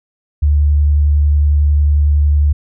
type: tone with vibrato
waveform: sine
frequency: 73.42 Hz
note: D2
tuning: in tune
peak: -8 dBFS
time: 0.42-2.53 s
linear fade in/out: 10 ms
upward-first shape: sine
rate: 11 Hz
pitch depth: 13 cents each way
effects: none